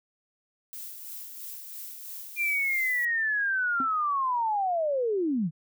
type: noise with tremolo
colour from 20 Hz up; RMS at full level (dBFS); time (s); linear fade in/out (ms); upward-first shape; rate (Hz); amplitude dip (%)
violet; -39; 0.73-3.05; 0; sine; 3; 40
type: linear sweep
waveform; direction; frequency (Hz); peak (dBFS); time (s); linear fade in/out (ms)
sine; down; 2400 to 143.9; -24; 2.36-5.51; 50
type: tone with exponential decay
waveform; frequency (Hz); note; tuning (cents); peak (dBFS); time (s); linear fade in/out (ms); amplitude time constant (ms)
triangle; 261.6; C4; 0; -25; 3.8-3.9; 2; 21
effects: none